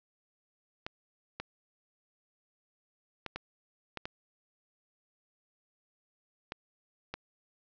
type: clicks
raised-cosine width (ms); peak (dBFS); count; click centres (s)
0.3; -21; 8; 0.865 / 1.4 / 3.263 / 3.36 / 3.973 / 4.055 / 6.521 / 7.14
effects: resampled to 16000 Hz + 10-bit

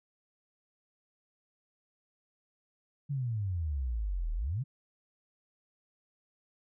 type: exponential two-way sweep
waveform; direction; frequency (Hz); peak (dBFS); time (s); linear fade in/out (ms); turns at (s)
sine; down then up; 146.83 to 37.64 to 146.83; -30; 3.09-4.64; 20; 4.33
effects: none

